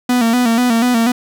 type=tone with vibrato; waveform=45% pulse; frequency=238.1 Hz; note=A#3; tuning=37 cents sharp; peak=-11 dBFS; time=0.09-1.12 s; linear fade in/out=5 ms; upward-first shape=square; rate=4.1 Hz; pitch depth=69 cents each way; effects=none